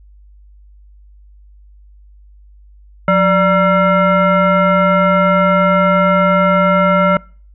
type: tone with frequency modulation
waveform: sine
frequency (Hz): 587.3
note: D5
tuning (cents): 0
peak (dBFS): -8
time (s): 3.08-7.17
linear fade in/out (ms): 2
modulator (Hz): 767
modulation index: 1.4
effects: noise-tail reverb RT60 0.4 s tail -25 dB re dry + added 50 Hz sine -40 dBFS peak until 7.54 s